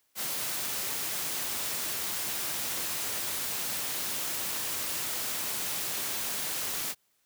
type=noise; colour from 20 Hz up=white; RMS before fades=-33 dBFS; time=0.15-6.95 s; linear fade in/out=50 ms; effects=white hiss -72 dBFS RMS until 7.25 s + high-pass 80 Hz 12 dB/octave